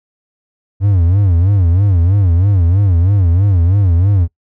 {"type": "tone with vibrato", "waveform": "triangle", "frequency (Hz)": 92.5, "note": "F#2", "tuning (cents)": 0, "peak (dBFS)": -6, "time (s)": [0.8, 4.28], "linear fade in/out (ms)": 50, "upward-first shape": "sine", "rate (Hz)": 3.1, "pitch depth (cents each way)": 180, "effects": ["noise-tail reverb RT60 0.1 s tail -22 dB re dry"]}